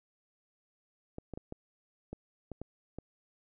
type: clicks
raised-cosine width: 2 ms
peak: -27 dBFS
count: 8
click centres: 1.184 / 1.337 / 1.375 / 1.524 / 2.13 / 2.517 / 2.616 / 2.986 s
effects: none